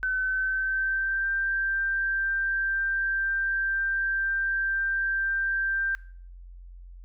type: tone with pitch glide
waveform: sine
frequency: 1521 to 1575.5 Hz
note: F#6 to G6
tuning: +47 to +8 cents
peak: -24 dBFS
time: 0.03-5.95 s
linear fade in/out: 0 ms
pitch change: +61 cents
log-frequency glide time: 0.19-1.3 s
effects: noise-tail reverb RT60 0.5 s tail -21 dB re dry + added 44 Hz sine -42 dBFS peak until 7.04 s